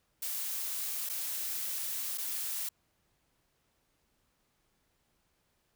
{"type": "noise with dropouts", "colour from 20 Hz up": "blue", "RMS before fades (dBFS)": -36, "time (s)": [0.22, 2.69], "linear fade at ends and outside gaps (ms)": 5, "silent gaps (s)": [[1.091, 1.096], [2.176, 2.181]], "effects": ["pink hiss -75 dBFS RMS until 5.75 s"]}